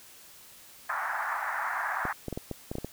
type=band-pass noise; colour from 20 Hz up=white; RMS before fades=-32 dBFS; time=0.89-2.13 s; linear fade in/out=5 ms; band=730 to 1800 Hz; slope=48 dB/octave
type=clicks; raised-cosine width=2 ms; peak=-20 dBFS; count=9; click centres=2.053 / 2.283 / 2.327 / 2.375 / 2.513 / 2.715 / 2.754 / 2.784 / 2.846 s
effects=white hiss -52 dBFS RMS until 2.92 s

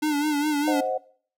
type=tone with vibrato; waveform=square; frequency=296.4 Hz; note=D4; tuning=16 cents sharp; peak=-22 dBFS; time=0.02-0.81 s; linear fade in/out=10 ms; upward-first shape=sine; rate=4.9 Hz; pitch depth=62 cents each way
type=chord; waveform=sine; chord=C diminished; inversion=none; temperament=equal; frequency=523.3 / 622.3 / 740 Hz; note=C5 / Eb5 / Gb5; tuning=0 / 0 / 0 cents; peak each=-27 / -30 / -27 dBFS; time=0.67-0.98 s; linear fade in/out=10 ms
effects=noise-tail reverb RT60 0.5 s tail -20 dB re dry

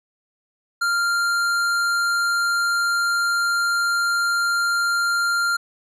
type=tone with hard clipping; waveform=sine; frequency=1393 Hz; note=F6; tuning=5 cents flat; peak=-20 dBFS; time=0.81-5.57 s; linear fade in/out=10 ms; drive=13 dB; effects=none

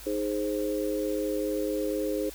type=chord; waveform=sine; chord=Ab major; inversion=second; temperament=equal; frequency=311.1 / 415.3 / 523.3 Hz; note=Eb4 / Ab4 / C5; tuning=0 / 0 / 0 cents; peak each=-31 dBFS; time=0.06-2.3 s; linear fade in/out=10 ms; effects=added 50 Hz sine -47 dBFS peak until 2.34 s + white hiss -46 dBFS RMS until 2.34 s

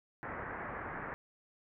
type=low-pass noise; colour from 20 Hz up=white; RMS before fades=-42 dBFS; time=0.23-1.14 s; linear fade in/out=0 ms; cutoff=1900 Hz; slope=48 dB/octave; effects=none

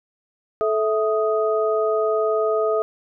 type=tone cluster; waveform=sine; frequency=435.2 / 654 / 1247 Hz; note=A4 / E5 / D#6; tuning=-19 / -14 / +3 cents; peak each=-20 / -22 / -26 dBFS; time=0.61-2.82 s; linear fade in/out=0 ms; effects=none

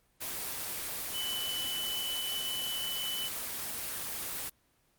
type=tone in noise; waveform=sine; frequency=2998 Hz; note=F#7; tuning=22 cents sharp; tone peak=-34 dBFS; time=1.13-3.29 s; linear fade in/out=20 ms; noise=white; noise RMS=-37 dBFS; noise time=0.2-4.5 s; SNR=0 dB; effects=pink hiss -70 dBFS RMS until 4.98 s + Opus 24 kbps

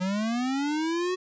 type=linear sweep; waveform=square; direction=up; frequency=180 to 372.7 Hz; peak=-26 dBFS; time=0-1.16 s; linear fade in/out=20 ms; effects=resampled to 16000 Hz

